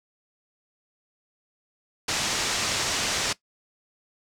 white low-pass noise, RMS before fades -27 dBFS, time 2.08-3.33 s, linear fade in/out 5 ms, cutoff 7100 Hz, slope 24 dB/octave, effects noise-tail reverb RT60 0.1 s tail -18 dB re dry

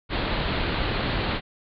pink low-pass noise, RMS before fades -26 dBFS, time 0.09-1.41 s, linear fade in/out 50 ms, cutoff 4400 Hz, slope 96 dB/octave, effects none

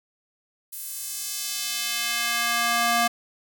square tone with high-pass filter sweep, 235.4 Hz, A#3, 17 cents sharp, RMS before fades -26 dBFS, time 0.72-3.08 s, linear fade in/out 10 ms, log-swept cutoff 12000 to 680 Hz, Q 0.88, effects none

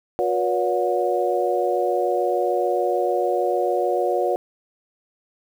harmonic tone with a mistuned harmonic, 120.6 Hz, B2, 41 cents flat, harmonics 3 / 4 / 5 / 6, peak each -24 / -24 / -24 / -24 dBFS, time 0.19-4.36 s, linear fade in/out 0 ms, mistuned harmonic 5, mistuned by -100 cents, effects 8-bit

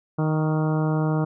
harmonic tone with a mistuned harmonic, 155.56 Hz, D#3, in tune, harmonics 1 / 2 / 3 / 4 / 5 / 6 / 7 / 8 / 9, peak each -21 / -27 / -31 / -33 / -35 / -37 / -38 / -39 / -40 dBFS, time 0.18-1.25 s, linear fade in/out 10 ms, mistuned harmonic 7, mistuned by +25 cents, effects none

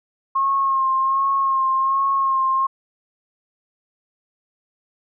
sine tone with vibrato, 1076 Hz, C6, 48 cents sharp, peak -16 dBFS, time 0.35-2.67 s, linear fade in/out 10 ms, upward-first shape sine, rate 1.3 Hz, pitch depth 29 cents each way, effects none

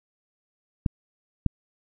clicks, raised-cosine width 5 ms, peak -9 dBFS, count 2, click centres 0.862 / 1.463 s, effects none

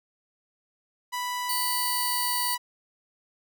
sawtooth tone with pitch glide, 987.8 to 979.8 Hz, B5 to B5, 0 to -14 cents, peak -25 dBFS, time 1.12-2.58 s, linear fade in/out 20 ms, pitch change -14 cents, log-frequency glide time 1.59-2.45 s
5% pulse tone, 4546 Hz, C#8, 43 cents sharp, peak -20 dBFS, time 1.49-2.55 s, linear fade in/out 5 ms
effects none

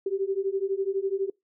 sine beating tone pair, 383.1 / 395.1 Hz, G4 / G4, -40 / +14 cents, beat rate 12 Hz, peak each -28 dBFS, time 0.06-1.3 s, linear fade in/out 5 ms, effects noise-tail reverb RT60 0.2 s tail -26 dB re dry

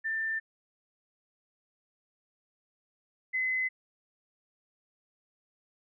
sine tone pair in turn, 1785 / 2035 Hz, A6 / C7, +24 / -49 cents, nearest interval major second, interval 227 cents, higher second, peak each -29 / -27 dBFS, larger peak second, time 0.04-0.4 / 3.33-3.69 s, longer neither, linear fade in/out 20 ms, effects none

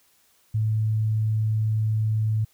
sine tone, 109 Hz, A2, 16 cents flat, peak -20 dBFS, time 0.54-2.45 s, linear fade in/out 10 ms, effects white hiss -62 dBFS RMS until 2.53 s

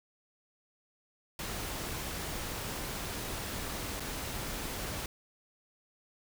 pink noise with dropouts, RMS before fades -38 dBFS, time 1.39-5.06 s, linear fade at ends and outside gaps 2 ms, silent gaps 3.998-4.003 s, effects none

